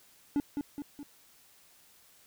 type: tone with echo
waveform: triangle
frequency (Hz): 287.6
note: D4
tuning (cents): -36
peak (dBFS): -23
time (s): 0.36-0.4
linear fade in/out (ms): 0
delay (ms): 210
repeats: 3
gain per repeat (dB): -5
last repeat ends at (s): 1.03
effects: white hiss -61 dBFS RMS until 2.26 s